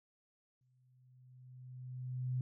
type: tone with exponential growth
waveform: sine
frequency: 126.9 Hz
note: B2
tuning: 47 cents sharp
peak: -32 dBFS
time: 0.61-2.41 s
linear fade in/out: 2 ms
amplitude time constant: 390 ms
effects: none